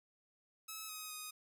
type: tone with pitch steps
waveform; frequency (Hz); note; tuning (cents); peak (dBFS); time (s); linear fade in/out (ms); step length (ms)
5% pulse; 1294 / 1261 / 1246; E6 / D#6 / D#6; -32 / +23 / +2; -33; 0.68-1.31; 10; 210
effects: none